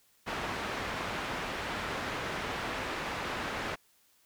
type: low-pass noise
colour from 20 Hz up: white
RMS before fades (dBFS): -36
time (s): 0.26-3.76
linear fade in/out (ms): 20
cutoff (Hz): 1900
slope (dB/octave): 12
effects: white hiss -67 dBFS RMS until 4.25 s